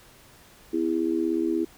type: tone with amplitude modulation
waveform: sine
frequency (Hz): 329.7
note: E4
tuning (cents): 0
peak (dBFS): -18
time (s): 0.73-1.65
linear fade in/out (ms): 10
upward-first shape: sine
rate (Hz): 76.9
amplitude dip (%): 95
effects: pink hiss -53 dBFS RMS until 1.77 s